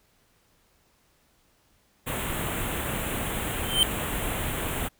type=band-stop noise; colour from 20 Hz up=pink; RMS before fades=-30 dBFS; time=2.06-4.89 s; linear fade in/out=20 ms; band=3500 to 7500 Hz; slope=48 dB/octave
type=tone with exponential growth; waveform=square; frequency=3110 Hz; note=G7; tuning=14 cents flat; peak=-15 dBFS; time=3.58-3.83 s; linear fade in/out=0 ms; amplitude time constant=54 ms
effects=pink hiss -65 dBFS RMS until 4.99 s